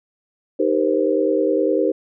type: chord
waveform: sine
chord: C minor seventh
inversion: first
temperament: equal with one note detuned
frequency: 311.1 / 392 / 473.5 / 523.3 Hz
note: Eb4 / G4 / Bb4 / C5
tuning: 0 / 0 / +27 / 0 cents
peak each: -21 dBFS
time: 0.59-1.92 s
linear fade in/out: 10 ms
effects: none